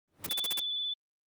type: noise with exponential growth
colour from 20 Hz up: brown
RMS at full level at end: -32 dBFS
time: 0.08-0.29 s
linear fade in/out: 1 ms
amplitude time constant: 44 ms
type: noise bursts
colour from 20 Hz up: white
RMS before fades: -33 dBFS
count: 6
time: 0.24-0.597 s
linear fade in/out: 5 ms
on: 27 ms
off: 39 ms
type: tone with vibrato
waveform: sine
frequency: 3480 Hz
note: A7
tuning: 20 cents flat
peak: -31 dBFS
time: 0.29-0.94 s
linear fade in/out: 10 ms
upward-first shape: sine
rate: 16 Hz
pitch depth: 16 cents each way
effects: high-pass 150 Hz 12 dB/octave + Opus 24 kbps